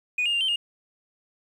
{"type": "tone with pitch steps", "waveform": "sine", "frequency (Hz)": [2471, 2832, 2791, 3106, 2840], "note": ["D#7", "F7", "F7", "G7", "F7"], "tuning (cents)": [-13, 23, -2, -17, 28], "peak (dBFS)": -20, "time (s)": [0.18, 0.56], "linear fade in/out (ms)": 5, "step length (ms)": 76, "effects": ["tanh soft clip ceiling -19 dBFS", "9-bit"]}